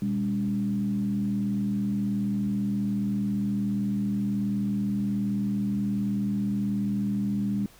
sine tone with frequency modulation, 201.7 Hz, G3, 50 cents sharp, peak -24 dBFS, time 0.02-7.66 s, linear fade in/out 2 ms, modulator 78.7 Hz, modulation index 0.63, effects pink hiss -54 dBFS RMS until 7.79 s

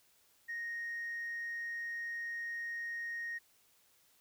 sine tone, 1864.7 Hz, A#6, in tune, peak -36 dBFS, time 0.48-3.39 s, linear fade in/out 20 ms, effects tanh soft clip ceiling -35 dBFS + white hiss -69 dBFS RMS until 4.2 s

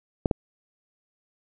clicks, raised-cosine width 2 ms, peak -8 dBFS, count 2, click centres 0.258 / 0.312 s, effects none

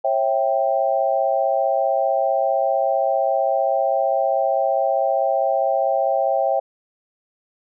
sine chord, C# diminished, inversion none, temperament equal with one note detuned, 543.9 / 659.3 / 784 Hz, C#5 / E5 / G5, -33 / 0 / 0 cents, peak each -21 dBFS, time 0.04-6.6 s, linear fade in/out 10 ms, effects none

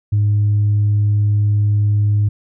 sine tone, 103.83 Hz, G#2, in tune, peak -10 dBFS, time 0.12-2.29 s, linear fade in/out 10 ms, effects tanh soft clip ceiling -9 dBFS

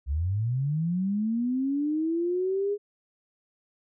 sine linear sweep, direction up, 64 to 415.1 Hz, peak -24 dBFS, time 0.06-2.78 s, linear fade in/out 50 ms, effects none

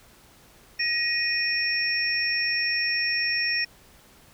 sine tone cluster, 1889 / 2477 / 5450 Hz, A#6 / D#7 / F8, +22 / -8 / -43 cents, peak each -27 dBFS, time 0.79-3.65 s, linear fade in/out 10 ms, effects pink hiss -54 dBFS RMS until 4.33 s

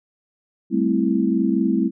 sine chord, A minor seventh, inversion third, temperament equal, 196 / 220 / 261.6 / 329.6 Hz, G3 / A3 / C4 / E4, 0 / 0 / 0 / 0 cents, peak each -22 dBFS, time 0.7-1.91 s, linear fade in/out 50 ms, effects none

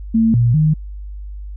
sine tone with pitch steps, 224.9 / 119 / 154.6 Hz, A3 / A#2 / D#3, +38 / +36 / -11 cents, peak -10 dBFS, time 0.14-0.74 s, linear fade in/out 10 ms, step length 200 ms, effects added 50 Hz sine -27 dBFS peak until 1.56 s

